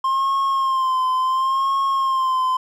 triangle tone with vibrato, 1058 Hz, C6, 19 cents sharp, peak -15 dBFS, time 0.04-2.57 s, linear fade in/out 5 ms, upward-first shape sine, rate 0.71 Hz, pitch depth 49 cents each way, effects none

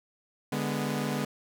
sawtooth chord, G# diminished, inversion second, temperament equal with one note detuned, 146.83 / 206.6 / 246.9 Hz, D3 / G#3 / B3, 0 / -9 / 0 cents, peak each -29 dBFS, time 0.52-1.25 s, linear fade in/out 5 ms, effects none

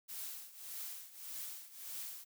blue noise with tremolo, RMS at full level -43 dBFS, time 0.08-2.25 s, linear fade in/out 20 ms, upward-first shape triangle, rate 1.7 Hz, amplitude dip 85%, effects none

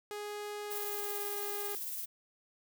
sawtooth tone with pitch glide, 415.3 to 409.3 Hz, G#4 to G#4, 0 to -25 cents, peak -35 dBFS, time 0.11-1.75 s, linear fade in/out 0 ms, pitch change -25 cents, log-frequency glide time 0.65-1.19 s
violet noise with tremolo, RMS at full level -38 dBFS, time 0.7-2.06 s, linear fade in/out 20 ms, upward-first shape triangle, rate 18 Hz, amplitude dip 35%
effects none

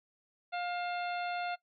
harmonic tone with a mistuned harmonic, 707 Hz, F5, 21 cents sharp, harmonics 1 / 2 / 3 / 4 / 5 / 6, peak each -35 / -41 / -45 / -47 / -49 / -51 dBFS, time 0.52-1.56 s, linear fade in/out 20 ms, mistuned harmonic 4, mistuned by -84 cents, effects noise-tail reverb RT60 0.1 s tail -19 dB re dry

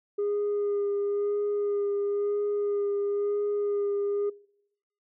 sine tone with vibrato, 408.2 Hz, G#4, 30 cents flat, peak -23 dBFS, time 0.18-4.3 s, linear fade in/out 10 ms, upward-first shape sine, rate 0.99 Hz, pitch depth 16 cents each way, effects noise-tail reverb RT60 0.8 s tail -25 dB re dry + tanh soft clip ceiling -23 dBFS

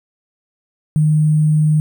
sine tone with sample-and-hold, 153.6 Hz, D#3, 22 cents flat, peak -10 dBFS, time 0.96-1.8 s, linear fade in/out 0 ms, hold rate 8820 Hz, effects none

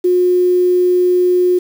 sine tone with quantisation, 360 Hz, F#4, 47 cents flat, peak -9 dBFS, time 0.04-1.59 s, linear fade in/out 10 ms, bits 6, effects none

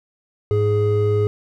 triangle tone pair together, 105.24 / 417.7 Hz, G#2 / G#4, +23 / +10 cents, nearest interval 2 octaves, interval 2387 cents, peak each -16 dBFS, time 0.51-1.27 s, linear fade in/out 0 ms, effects none

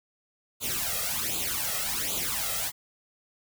white noise with flanger, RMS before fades -30 dBFS, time 0.6-2.72 s, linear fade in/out 50 ms, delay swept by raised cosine 0.27 to 1.57 ms, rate 1.3 Hz, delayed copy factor +0.8, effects none

